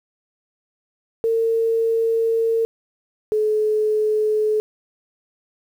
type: tone pair in turn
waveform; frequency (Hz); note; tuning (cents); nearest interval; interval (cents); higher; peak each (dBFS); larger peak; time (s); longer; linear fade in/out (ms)
sine; 454.2 / 428.7; A#4 / A4; -45 / -45; minor second; 100; first; -16 / -16; neither; 1.24-2.65 / 3.32-4.6; first; 0
effects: 8-bit